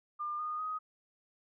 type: tone with pitch steps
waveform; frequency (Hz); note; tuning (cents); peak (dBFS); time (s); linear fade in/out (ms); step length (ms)
sine; 1200 / 1226.6 / 1253.9; D6 / D#6 / D#6; +37 / -25 / +13; -34; 0.19-0.79; 20; 200
effects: none

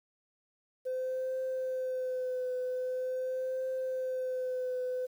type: tone with vibrato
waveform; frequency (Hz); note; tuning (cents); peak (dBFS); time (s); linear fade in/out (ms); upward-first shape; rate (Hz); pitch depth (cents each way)
sine; 512; C5; -38; -30; 0.85-5.07; 20; triangle; 0.44; 28
effects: tanh soft clip ceiling -28 dBFS + 10-bit

